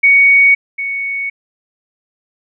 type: tone pair in turn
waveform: sine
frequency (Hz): 2235 / 2223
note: C#7 / C#7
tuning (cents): +14 / +4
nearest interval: unison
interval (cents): 10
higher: first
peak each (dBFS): -5 / -17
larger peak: first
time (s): 0.03-0.55 / 0.78-1.3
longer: neither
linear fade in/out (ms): 10
effects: none